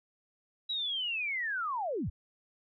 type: linear sweep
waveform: sine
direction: down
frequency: 3920 to 44.04 Hz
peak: -31 dBFS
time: 0.69-2.1 s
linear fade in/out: 10 ms
effects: none